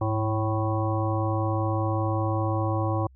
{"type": "harmonic tone with a mistuned harmonic", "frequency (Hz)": 110, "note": "A2", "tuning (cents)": 0, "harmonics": [1, 3, 5, 7, 9, 10], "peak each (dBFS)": [-25, -30, -32, -33, -35, -35], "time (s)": [0.01, 3.07], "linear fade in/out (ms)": 5, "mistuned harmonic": 1, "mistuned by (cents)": -85, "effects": ["added 65 Hz sine -50 dBFS peak until 3.15 s"]}